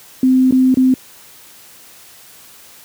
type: tone with dropouts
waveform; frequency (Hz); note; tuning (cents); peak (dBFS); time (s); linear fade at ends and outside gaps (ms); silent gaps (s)
sine; 258.5; C4; -21; -8; 0.23-0.94; 2; 0.51-0.523 / 0.743-0.771
effects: white hiss -42 dBFS RMS until 2.84 s + high-pass 60 Hz 12 dB/octave